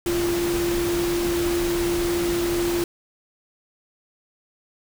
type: tone in noise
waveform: sine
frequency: 345.4 Hz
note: F4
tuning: 19 cents flat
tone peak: -21 dBFS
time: 0.06-2.84 s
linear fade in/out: 2 ms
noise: pink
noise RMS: -29 dBFS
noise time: 0.06-2.84 s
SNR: +5 dB
effects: none